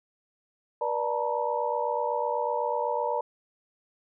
sine tone cluster, 483.6 / 589 / 887 / 955 Hz, B4 / D5 / A5 / A#5, -36 / +5 / +14 / +42 cents, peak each -31 dBFS, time 0.81-3.21 s, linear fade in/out 5 ms, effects none

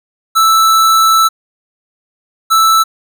square tone pair in turn, 1318.5 / 1318.5 Hz, E6 / E6, 0 / 0 cents, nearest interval unison, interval 0 cents, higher neither, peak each -7 dBFS, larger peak neither, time 0.35-1.29 / 2.5-2.84 s, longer first, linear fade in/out 20 ms, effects none

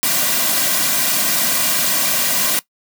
white noise with comb filter, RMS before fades -17 dBFS, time 0.03-2.59 s, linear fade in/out 0 ms, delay 2.3 ms, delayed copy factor -0.65, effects noise-tail reverb RT60 0.1 s tail -18 dB re dry + high-pass 150 Hz 12 dB/octave

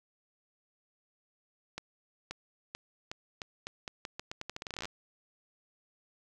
accelerating click train, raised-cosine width 0.2 ms, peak -21 dBFS, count 24, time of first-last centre 1.78-4.855 s, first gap 530 ms, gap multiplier 0.83, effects none

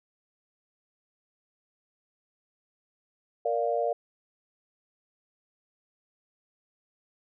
sine chord, Bb major, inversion none, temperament equal, 466.2 / 587.3 / 698.5 Hz, Bb4 / D5 / F5, 0 / 0 / 0 cents, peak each -29 dBFS, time 3.45-3.93 s, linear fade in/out 5 ms, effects none

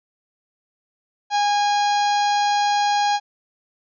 harmonic tone with a mistuned harmonic, 821 Hz, G#5, 20 cents flat, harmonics 1 / 2 / 3 / 4 / 5 / 6 / 7 / 8, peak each -17 / -29 / -33 / -32 / -31 / -34 / -39 / -37 dBFS, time 1.3-3.2 s, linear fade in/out 50 ms, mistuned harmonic 7, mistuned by -28 cents, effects none

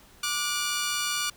10% pulse tone pair together, 1174.7 / 1449.4 Hz, D6 / F#6, 0 / -36 cents, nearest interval major third, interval 364 cents, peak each -21 dBFS, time 0.23-1.3 s, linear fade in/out 5 ms, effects pink hiss -55 dBFS RMS until 1.36 s

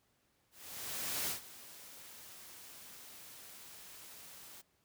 white noise with ADSR envelope, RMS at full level -36 dBFS, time 0.51-4.62 s, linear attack 770 ms, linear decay 120 ms, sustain -17 dB, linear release 16 ms, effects pink hiss -75 dBFS RMS until 4.84 s + high-pass 60 Hz 12 dB/octave

